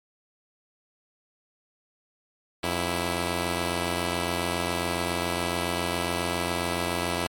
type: tone pair together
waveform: 5% pulse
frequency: 87.23 / 329.6 Hz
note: F2 / E4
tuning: -2 / 0 cents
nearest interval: octave + major seventh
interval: 2302 cents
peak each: -16 / -19 dBFS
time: 2.63-7.27 s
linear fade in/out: 5 ms
effects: MP3 64 kbps